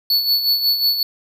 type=tone with tremolo; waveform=square; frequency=4435 Hz; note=C#8; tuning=in tune; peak=-13 dBFS; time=0.1-1.03 s; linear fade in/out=2 ms; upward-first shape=sine; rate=5.5 Hz; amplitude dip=60%; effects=none